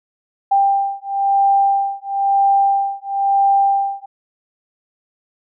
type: beating tone pair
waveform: sine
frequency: 791 / 792 Hz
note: G5 / G5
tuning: +15 / +18 cents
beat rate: 1 Hz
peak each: -16 dBFS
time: 0.51-4.06 s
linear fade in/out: 10 ms
effects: none